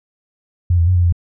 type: tone with pitch steps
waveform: sine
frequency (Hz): 87.9 / 84.1 / 91.5 / 88 / 86.4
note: F2 / E2 / F#2 / F2 / F2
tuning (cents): +12 / +35 / -19 / +14 / -18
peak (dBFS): -10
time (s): 0.7-1.125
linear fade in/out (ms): 5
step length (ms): 85
effects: none